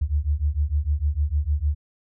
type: beating tone pair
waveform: sine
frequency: 70.6 / 77.2 Hz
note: C#2 / D#2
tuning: +32 / -13 cents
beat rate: 6.6 Hz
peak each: -23 dBFS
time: 0.01-1.75 s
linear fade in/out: 10 ms
effects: none